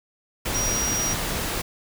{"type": "tone in noise", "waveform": "sine", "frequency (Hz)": 5730, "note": "F8", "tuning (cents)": 44, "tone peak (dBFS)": -24, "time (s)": [0.54, 1.14], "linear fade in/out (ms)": 10, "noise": "pink", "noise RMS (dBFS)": -27, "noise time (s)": [0.45, 1.62], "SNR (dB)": 0, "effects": []}